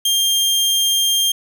sawtooth tone, 3198 Hz, G7, 34 cents sharp, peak -11 dBFS, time 0.05-1.32 s, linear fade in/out 5 ms, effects none

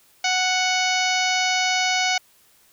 harmonic tone with a mistuned harmonic, 740 Hz, F#5, in tune, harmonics 1 / 2 / 3 / 4 / 5 / 6 / 7 / 8 / 9, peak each -24 / -28 / -24 / -28 / -31 / -30 / -30 / -30 / -35 dBFS, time 0.24-2.18 s, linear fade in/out 5 ms, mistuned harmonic 7, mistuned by -26 cents, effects white hiss -57 dBFS RMS until 2.72 s

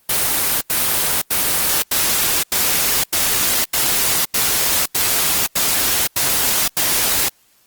white noise bursts, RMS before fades -17 dBFS, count 12, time 0.09-7.287 s, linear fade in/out 5 ms, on 520 ms, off 87 ms, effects white hiss -56 dBFS RMS until 7.66 s + Opus 24 kbps

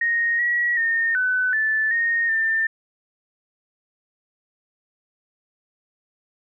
sine tone with pitch steps, 1864 / 1919 / 1832 / 1505 / 1753 / 1853 / 1792 Hz, A#6 / A#6 / A#6 / F#6 / A6 / A#6 / A6, -1 / +50 / -31 / +29 / -7 / -11 / +31 cents, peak -18 dBFS, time 0.01-2.67 s, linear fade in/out 5 ms, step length 380 ms, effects none

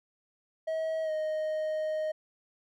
triangle tone with pitch glide, 640 to 621.8 Hz, D#5 to D#5, +49 to -1 cents, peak -27 dBFS, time 0.67-2.12 s, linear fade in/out 10 ms, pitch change -50 cents, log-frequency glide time 1.03-1.11 s, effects none

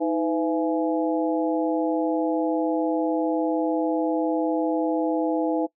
harmonic tone with a mistuned harmonic, 167.8 Hz, E3, 31 cents sharp, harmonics 2 / 3 / 4 / 5, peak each -23 / -27 / -29 / -31 dBFS, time 0-5.67 s, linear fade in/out 20 ms, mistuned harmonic 2, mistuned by -100 cents, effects noise-tail reverb RT60 0.1 s tail -21 dB re dry

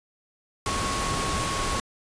sine tone in noise, 1100 Hz, C#6, 14 cents flat, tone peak -30 dBFS, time 0.66-1.8 s, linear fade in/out 2 ms, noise pink, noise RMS -28 dBFS, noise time 0.66-1.8 s, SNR -5 dB, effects resampled to 22050 Hz

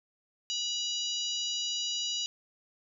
harmonic tone with a mistuned harmonic, 973 Hz, B5, 26 cents flat, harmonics 3 / 4 / 5 / 6 / 7, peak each -34 / -36 / -38 / -40 / -41 dBFS, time 0.5-2.26 s, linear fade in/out 0 ms, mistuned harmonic 5, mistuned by -17 cents, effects none

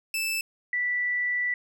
sawtooth / sine tone pair in turn, 2637 / 1967 Hz, E7 / B6, 0 / -7 cents, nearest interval perfect fourth, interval 507 cents, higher first, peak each -23 / -24 dBFS, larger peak first, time 0.14-0.41 / 0.73-1.54 s, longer second, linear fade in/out 2 ms, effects none

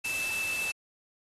sine tone in noise, 2637 Hz, E7, in tune, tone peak -30 dBFS, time 0.04-0.72 s, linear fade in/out 10 ms, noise white, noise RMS -37 dBFS, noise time 0.04-0.72 s, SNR +4 dB, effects AAC 32 kbps

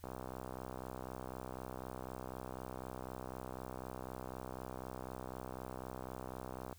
click train, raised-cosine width 1 ms, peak -30 dBFS, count 429, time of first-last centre 0.04-6.728 s, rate 64 Hz, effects added 84 Hz sine -59 dBFS peak until 6.78 s + white hiss -66 dBFS RMS until 6.78 s

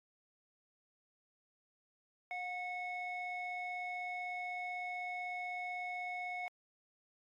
triangle ring-modulated tone, 739 Hz, F#5, 2 cents flat, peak -33 dBFS, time 2.31-6.48 s, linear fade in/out 0 ms, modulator 1460 Hz, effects tanh soft clip ceiling -30 dBFS + AAC 64 kbps

